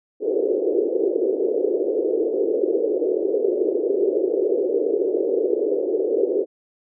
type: band-pass noise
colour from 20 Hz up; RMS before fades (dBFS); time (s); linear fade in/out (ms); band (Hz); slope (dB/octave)
pink; -21; 0.2-6.46; 50; 360 to 480; 48
effects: none